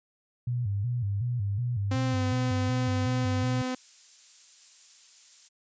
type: tone with vibrato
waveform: sine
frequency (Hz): 110.6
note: A2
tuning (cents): +9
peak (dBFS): -26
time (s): 0.47-3.62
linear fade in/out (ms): 5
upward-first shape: square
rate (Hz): 2.7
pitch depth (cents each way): 170
type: tone with pitch glide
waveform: sawtooth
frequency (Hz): 261.6 to 254.9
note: C4 to C4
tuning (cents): 0 to -45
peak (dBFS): -25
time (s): 1.91-3.75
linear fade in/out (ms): 5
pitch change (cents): -45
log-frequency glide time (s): 2.04-2.25
type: noise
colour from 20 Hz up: violet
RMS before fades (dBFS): -44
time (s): 3.44-5.49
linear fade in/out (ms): 20
effects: resampled to 16000 Hz